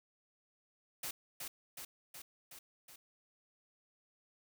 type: noise with echo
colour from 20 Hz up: white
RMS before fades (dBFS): -41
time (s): 1.03-1.11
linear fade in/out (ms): 5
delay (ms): 370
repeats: 5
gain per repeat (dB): -3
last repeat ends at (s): 2.96
effects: none